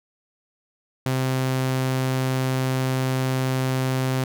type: tone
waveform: sawtooth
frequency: 130.5 Hz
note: C3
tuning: 4 cents flat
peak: -17 dBFS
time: 1.06-4.24 s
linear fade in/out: 2 ms
effects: none